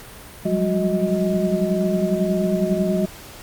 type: tone cluster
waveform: sine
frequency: 179.6 / 191.5 / 201.6 / 366.6 / 628 Hz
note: F3 / G3 / G3 / F#4 / D#5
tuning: +49 / -40 / +49 / -16 / +16 cents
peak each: -24 dBFS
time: 0.45-3.06 s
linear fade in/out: 10 ms
effects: pink hiss -40 dBFS RMS until 3.42 s + Opus 48 kbps